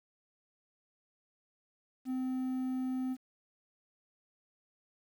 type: tone with quantisation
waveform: triangle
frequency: 257.7 Hz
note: C4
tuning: 26 cents flat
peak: -30 dBFS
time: 2.05-3.17 s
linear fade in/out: 50 ms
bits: 10
effects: none